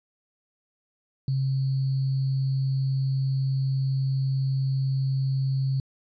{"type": "tone with sample-and-hold", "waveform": "sine", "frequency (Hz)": 134.1, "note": "C3", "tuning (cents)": 43, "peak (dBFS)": -22, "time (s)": [1.28, 5.8], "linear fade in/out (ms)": 2, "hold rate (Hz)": 4410, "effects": ["resampled to 16000 Hz"]}